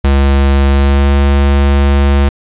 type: tone with pitch glide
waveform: square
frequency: 69 to 70 Hz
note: C#2 to C#2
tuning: -7 to +18 cents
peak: -7 dBFS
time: 0.04-2.29 s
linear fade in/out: 5 ms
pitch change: +25 cents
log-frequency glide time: 0.72-1.11 s
effects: resampled to 8000 Hz + 8-bit